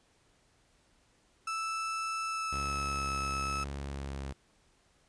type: tone with pitch glide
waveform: 35% pulse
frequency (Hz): 1318.5 to 1301.1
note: E6 to E6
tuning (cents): 0 to -23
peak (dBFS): -31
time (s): 1.47-3.64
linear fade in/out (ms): 5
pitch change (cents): -23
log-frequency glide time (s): 2.28-2.74
type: tone with vibrato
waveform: sawtooth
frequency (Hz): 69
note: C#2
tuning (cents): -7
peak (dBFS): -33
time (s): 2.52-4.33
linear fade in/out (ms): 10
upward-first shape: sine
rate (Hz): 1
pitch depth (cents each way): 20
effects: pink hiss -68 dBFS RMS until 5.08 s + resampled to 22050 Hz